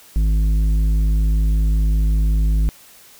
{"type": "tone with tanh clipping", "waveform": "triangle", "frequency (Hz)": 52.6, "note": "G#1", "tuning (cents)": 23, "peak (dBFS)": -15, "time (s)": [0.16, 2.69], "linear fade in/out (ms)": 0, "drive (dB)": 13, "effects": ["white hiss -46 dBFS RMS until 3.19 s"]}